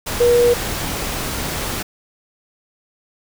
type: tone in noise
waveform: sine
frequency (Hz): 480.5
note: B4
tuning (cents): -48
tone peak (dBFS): -10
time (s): 0.2-0.54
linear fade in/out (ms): 10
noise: pink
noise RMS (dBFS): -24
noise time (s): 0.06-1.83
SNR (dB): +11
effects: none